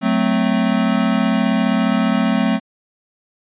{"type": "chord", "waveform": "square", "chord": "F# diminished", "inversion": "none", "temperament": "equal with one note detuned", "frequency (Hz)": [185, 220, 259.2], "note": ["F#3", "A3", "C4"], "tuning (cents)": [0, 0, -16], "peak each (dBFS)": [-21, -18, -20], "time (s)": [0.01, 2.6], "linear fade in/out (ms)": 50, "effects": ["resampled to 8000 Hz"]}